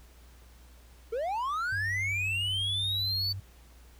triangle linear sweep, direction up, 427.6 to 4560 Hz, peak -27 dBFS, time 1.12-3.33 s, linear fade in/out 10 ms
sine tone, 97 Hz, G2, 18 cents flat, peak -35 dBFS, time 1.72-3.4 s, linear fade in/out 5 ms
effects added 60 Hz sine -52 dBFS peak until 3.99 s + pink hiss -60 dBFS RMS until 3.99 s

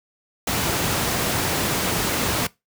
pink noise, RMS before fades -22 dBFS, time 0.47-2.47 s, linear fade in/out 5 ms, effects noise-tail reverb RT60 0.2 s tail -21 dB re dry + high-pass 80 Hz 12 dB/octave

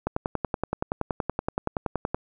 click train, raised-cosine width 1 ms, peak -11 dBFS, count 23, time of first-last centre 0.07-2.145 s, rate 10.6 Hz, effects none

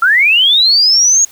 sine linear sweep, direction up, 1321 to 6700 Hz, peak -6 dBFS, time 0.02-1.25 s, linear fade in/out 5 ms, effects white hiss -41 dBFS RMS until 1.31 s

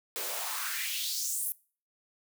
white noise with high-pass filter sweep, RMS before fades -34 dBFS, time 0.16-1.52 s, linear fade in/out 0 ms, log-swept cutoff 380 to 12000 Hz, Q 3.1, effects noise-tail reverb RT60 0.4 s tail -22 dB re dry

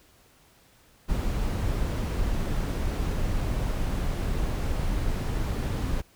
brown noise, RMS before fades -27 dBFS, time 1.08-6.02 s, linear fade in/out 20 ms, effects pink hiss -59 dBFS RMS until 6.15 s

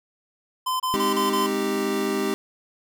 square tone bursts, 1026 Hz, C6, 34 cents flat, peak -23 dBFS, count 5, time 0.66-1.468 s, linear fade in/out 10 ms, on 140 ms, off 27 ms
square chord, Ab major seventh, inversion none, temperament equal, 207.7 / 261.6 / 311.1 / 392 Hz, Ab3 / C4 / Eb4 / G4, 0 / 0 / 0 / 0 cents, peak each -30 / -31 / -31 / -26 dBFS, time 0.94-2.34 s, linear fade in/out 0 ms
effects none

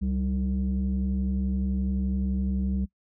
sine tone pair together, 68.2 / 192.9 Hz, C#2 / G3, -28 / -28 cents, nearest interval octave + tritone, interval 1800 cents, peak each -25 dBFS, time 0.01-2.86 s, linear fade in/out 20 ms, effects noise-tail reverb RT60 0.1 s tail -23 dB re dry + tanh soft clip ceiling -20 dBFS

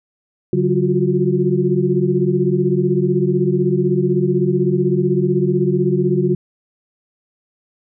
sine tone cluster, 143.9 / 187.6 / 352.2 / 368.1 Hz, D3 / F#3 / F4 / F#4, -35 / +24 / +15 / -9 cents, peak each -19 dBFS, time 0.53-6.35 s, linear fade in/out 2 ms, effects none

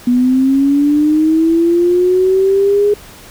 sine linear sweep, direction up, 242.7 to 415.3 Hz, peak -8 dBFS, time 0.07-2.94 s, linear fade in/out 5 ms, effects pink hiss -37 dBFS RMS until 3.3 s

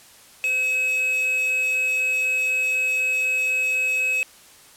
triangle tone with quantisation, 2564 Hz, E7, 49 cents flat, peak -18 dBFS, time 0.44-4.23 s, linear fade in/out 0 ms, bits 5, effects white hiss -49 dBFS RMS until 4.76 s + low-pass 12000 Hz 12 dB/octave

